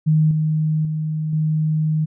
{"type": "tone with level steps", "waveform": "sine", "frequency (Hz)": 155.56, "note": "D#3", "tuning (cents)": 0, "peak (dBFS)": [-12, -16, -20, -16], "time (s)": [0.06, 2.06], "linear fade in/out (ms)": 20, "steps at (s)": [0.31, 0.85, 1.33], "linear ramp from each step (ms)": 2, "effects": []}